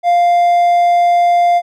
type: tone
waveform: triangle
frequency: 698.5 Hz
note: F5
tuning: in tune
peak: -6 dBFS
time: 0.03-1.62 s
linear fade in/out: 50 ms
effects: none